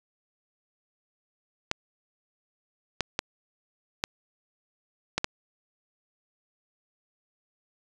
clicks, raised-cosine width 0.2 ms, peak -8 dBFS, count 6, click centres 1.714 / 3.007 / 3.191 / 4.039 / 5.18 / 5.244 s, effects resampled to 24000 Hz + 7-bit

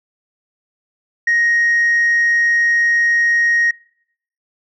sine tone, 1874 Hz, A#6, 9 cents sharp, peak -10 dBFS, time 1.27-3.71 s, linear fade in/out 5 ms, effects noise-tail reverb RT60 0.7 s tail -26 dB re dry + tanh soft clip ceiling -9 dBFS

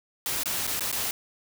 white noise with dropouts, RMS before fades -29 dBFS, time 0.26-1.11 s, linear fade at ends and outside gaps 1 ms, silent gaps 0.434-0.457 / 0.669-0.675 / 0.795-0.807 / 0.916-0.926 s, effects none

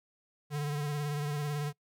square tone with vibrato, 146.83 Hz, D3, in tune, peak -32 dBFS, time 0.5-1.73 s, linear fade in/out 50 ms, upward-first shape sine, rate 18 Hz, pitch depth 36 cents each way, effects noise-tail reverb RT60 0.1 s tail -23 dB re dry

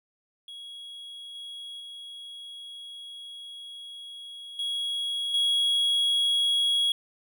triangle tone with level steps, 3322 Hz, G#7, in tune, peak -38 / -36 / -38 / -26 / -20 dBFS, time 0.48-6.92 s, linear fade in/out 2 ms, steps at 1.35 / 1.8 / 4.59 / 5.34 s, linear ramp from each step 2 ms, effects none

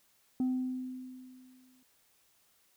sine tone with exponential decay, 255.8 Hz, C4, 39 cents flat, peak -24 dBFS, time 0.4-1.83 s, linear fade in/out 2 ms, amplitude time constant 310 ms, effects tanh soft clip ceiling -26 dBFS + white hiss -69 dBFS RMS until 2.76 s

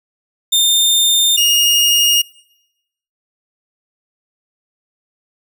sawtooth tone pair in turn, 3619 / 2852 Hz, A7 / F7, +48 / +36 cents, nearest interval major third, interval 412 cents, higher first, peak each -7 dBFS, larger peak neither, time 0.52-1.37 / 1.37-2.22 s, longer neither, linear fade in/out 10 ms, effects noise-tail reverb RT60 0.9 s tail -23 dB re dry

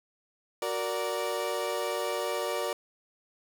30% pulse chord, Gb augmented, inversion none, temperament equal with one note detuned, 370 / 466.2 / 583.9 Hz, Gb4 / Bb4 / D5, 0 / 0 / -10 cents, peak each -33 / -31 / -30 dBFS, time 0.62-2.73 s, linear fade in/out 2 ms, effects none

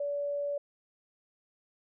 sine tone, 574 Hz, D5, 40 cents flat, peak -30 dBFS, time 0-0.58 s, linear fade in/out 5 ms, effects none

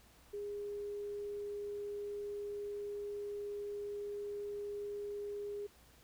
sine tone, 409.8 Hz, G#4, 23 cents flat, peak -39 dBFS, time 0.33-5.67 s, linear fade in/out 10 ms, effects added 60 Hz sine -68 dBFS peak until 6.03 s + pink hiss -64 dBFS RMS until 6.03 s

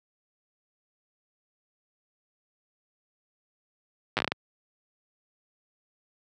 slowing click train, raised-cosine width 0.3 ms, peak -9 dBFS, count 8, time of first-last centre 4.17-4.32 s, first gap 8 ms, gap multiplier 1.32, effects high-pass 100 Hz 12 dB/octave

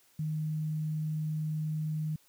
sine tone with quantisation, 154.8 Hz, D#3, 9 cents flat, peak -30 dBFS, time 0.19-2.16 s, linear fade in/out 5 ms, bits 10, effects white hiss -65 dBFS RMS until 2.28 s

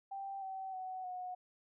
sine tone with pitch steps, 784 / 765.7 / 747.7 / 730.2 Hz, G5 / G5 / F#5 / F#5, 0 / -41 / +18 / -23 cents, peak -40 dBFS, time 0.11-1.35 s, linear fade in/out 10 ms, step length 310 ms, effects none

